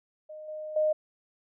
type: tone with level steps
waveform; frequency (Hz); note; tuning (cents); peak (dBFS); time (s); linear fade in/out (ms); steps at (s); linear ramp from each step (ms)
sine; 616; D#5; -17; -40 / -35 / -22; 0.29-0.93; 10; 0.48 / 0.76; 5
effects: none